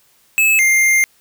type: tone pair in turn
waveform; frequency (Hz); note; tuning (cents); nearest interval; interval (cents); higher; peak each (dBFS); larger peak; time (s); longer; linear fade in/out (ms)
square; 2600 / 2107; E7 / C7; -24 / +12; major third; 364; first; -11; neither; 0.38-0.59 / 0.59-1.04; second; 0
effects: white hiss -55 dBFS RMS until 1.2 s